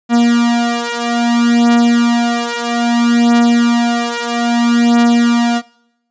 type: beating tone pair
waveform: 45% pulse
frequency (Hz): 236.2 / 236.81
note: A#3 / A#3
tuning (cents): +23 / +27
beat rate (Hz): 0.61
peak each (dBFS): -13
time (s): 0.09-5.62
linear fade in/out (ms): 50
effects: noise-tail reverb RT60 0.8 s tail -23 dB re dry + resampled to 16000 Hz